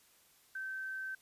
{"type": "tone", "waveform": "sine", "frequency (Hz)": 1546, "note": "G6", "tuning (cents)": -24, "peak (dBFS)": -38, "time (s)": [0.55, 1.15], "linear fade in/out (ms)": 5, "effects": ["white hiss -66 dBFS RMS until 1.21 s", "resampled to 32000 Hz"]}